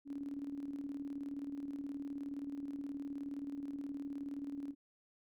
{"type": "tone with tremolo", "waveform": "sine", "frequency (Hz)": 281.9, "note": "C#4", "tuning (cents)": 29, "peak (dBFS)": -38, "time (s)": [0.05, 4.75], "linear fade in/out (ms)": 50, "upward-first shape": "square", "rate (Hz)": 19, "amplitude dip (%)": 50, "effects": []}